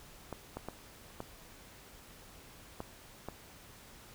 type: clicks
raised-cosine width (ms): 1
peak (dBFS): -25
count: 6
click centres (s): 0.327 / 0.57 / 0.686 / 1.204 / 2.804 / 3.286
effects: pink hiss -55 dBFS RMS until 4.14 s